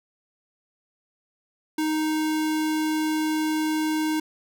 square tone, 311.1 Hz, D#4, in tune, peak -23 dBFS, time 1.78-4.2 s, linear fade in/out 5 ms, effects none

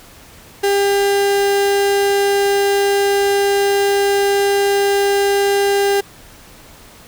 35% pulse tone, 399.9 Hz, G4, 35 cents sharp, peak -11 dBFS, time 0.63-6.01 s, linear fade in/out 10 ms, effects pink hiss -42 dBFS RMS until 7.07 s

